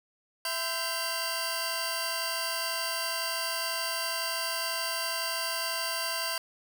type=tone cluster; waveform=sawtooth; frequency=664 / 1021 / 1565 / 2771 / 4643 Hz; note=E5 / C6 / G6 / F7 / D8; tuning=+12 / -43 / -3 / -14 / -21 cents; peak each=-34 / -33 / -34 / -35 / -31 dBFS; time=0.45-6.38 s; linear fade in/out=2 ms; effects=none